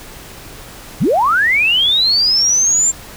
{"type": "linear sweep", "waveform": "sine", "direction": "up", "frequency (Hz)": [89.4, 7400], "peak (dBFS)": -10, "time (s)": [1, 2.92], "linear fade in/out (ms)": 20, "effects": ["pink hiss -35 dBFS RMS until 3.16 s"]}